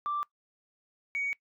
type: tone pair in turn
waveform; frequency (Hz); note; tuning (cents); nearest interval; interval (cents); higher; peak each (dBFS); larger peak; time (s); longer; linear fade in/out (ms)
sine; 1174.7 / 2245; D6 / C#7; 0 / +21; major seventh; 1121; second; -28; neither; 0.06-0.23 / 1.15-1.33; second; 0
effects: noise-tail reverb RT60 0.1 s tail -21 dB re dry + tanh soft clip ceiling -24 dBFS